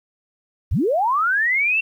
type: linear sweep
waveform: sine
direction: up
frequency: 43.65 to 2732 Hz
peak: -16 dBFS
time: 0.71-1.81 s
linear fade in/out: 10 ms
effects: 9-bit